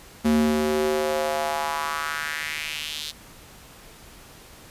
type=tone with high-pass filter sweep; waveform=square; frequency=76.1 Hz; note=D#2; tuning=38 cents flat; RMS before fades=-25 dBFS; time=0.24-3.12 s; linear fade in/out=20 ms; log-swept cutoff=200 to 3900 Hz; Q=2.9; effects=pink hiss -47 dBFS RMS until 4.7 s + resampled to 32000 Hz